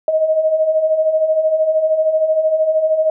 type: beating tone pair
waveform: sine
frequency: 619 / 632 Hz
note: D#5 / D#5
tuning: -9 / +27 cents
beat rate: 13 Hz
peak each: -20 / -13 dBFS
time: 0.08-3.1 s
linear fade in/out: 2 ms
effects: none